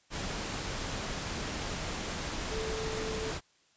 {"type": "tone in noise", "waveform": "sine", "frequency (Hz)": 440, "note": "A4", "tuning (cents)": 0, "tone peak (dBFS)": -36, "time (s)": [2.48, 3.34], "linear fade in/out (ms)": 50, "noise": "pink", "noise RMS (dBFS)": -36, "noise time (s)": [0.1, 3.41], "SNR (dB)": -3, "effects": ["white hiss -67 dBFS RMS until 3.76 s", "resampled to 16000 Hz"]}